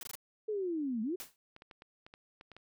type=noise bursts; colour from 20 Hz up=white; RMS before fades=-43 dBFS; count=4; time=0.01-0.154 s; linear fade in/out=2 ms; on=21 ms; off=20 ms
type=linear two-way sweep; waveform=sine; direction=down then up; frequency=440 to 209 to 385.3 Hz; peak=-32 dBFS; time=0.48-1.16 s; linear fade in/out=10 ms; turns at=1.02 s
type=noise with exponential decay; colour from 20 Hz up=white; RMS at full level=-40 dBFS; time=1.2-1.36 s; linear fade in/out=0 ms; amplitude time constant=34 ms
type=clicks; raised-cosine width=0.3 ms; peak=-35 dBFS; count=9; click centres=1.564 / 1.621 / 1.712 / 1.821 / 2.065 / 2.139 / 2.411 / 2.517 / 2.566 s
effects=none